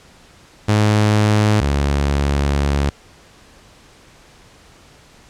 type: tone pair in turn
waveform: sawtooth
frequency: 105.9 / 70.82 Hz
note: G#2 / C#2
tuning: +34 / +38 cents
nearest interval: perfect fifth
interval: 696 cents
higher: first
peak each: -8 / -11 dBFS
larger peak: first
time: 0.68-1.61 / 1.61-2.9 s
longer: second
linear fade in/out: 10 ms
effects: pink hiss -47 dBFS RMS until 5.29 s + low-pass 8000 Hz 12 dB/octave